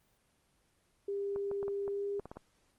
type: tone with pitch glide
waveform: sine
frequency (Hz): 400 to 402.8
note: G4 to G4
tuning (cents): +35 to +47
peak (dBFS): -33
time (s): 1.08-2.2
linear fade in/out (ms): 5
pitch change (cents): +12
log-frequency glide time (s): 1.87-2.06
type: clicks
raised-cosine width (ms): 1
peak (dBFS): -30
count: 9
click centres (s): 1.361 / 1.514 / 1.629 / 1.681 / 1.879 / 2.196 / 2.256 / 2.315 / 2.37
effects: pink hiss -72 dBFS RMS until 2.78 s + Opus 24 kbps